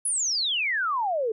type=exponential sweep; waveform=sine; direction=down; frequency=10670 to 421.1 Hz; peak=-23 dBFS; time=0.05-1.32 s; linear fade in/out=5 ms; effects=none